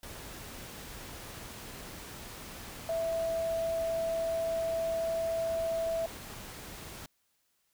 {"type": "tone in noise", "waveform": "sine", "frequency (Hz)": 659.3, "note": "E5", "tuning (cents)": 0, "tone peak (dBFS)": -29, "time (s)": [2.89, 6.06], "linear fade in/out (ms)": 2, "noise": "pink", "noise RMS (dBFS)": -45, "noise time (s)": [0.03, 7.06], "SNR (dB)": 13, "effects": ["white hiss -75 dBFS RMS until 7.73 s"]}